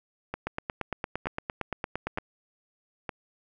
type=two click trains; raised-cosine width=0.5 ms; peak=-15 / -17 dBFS; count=16 / 4; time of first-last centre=0.47-2.184 / 0.34-3.092 s; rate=8.75 / 1.09 Hz; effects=none